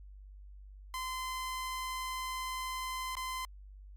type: tone with dropouts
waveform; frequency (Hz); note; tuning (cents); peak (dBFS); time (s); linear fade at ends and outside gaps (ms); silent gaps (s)
sawtooth; 1031; C6; -26; -32; 0.94-3.45; 1; 3.153-3.168
effects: added 49 Hz sine -48 dBFS peak until 3.96 s + MP3 64 kbps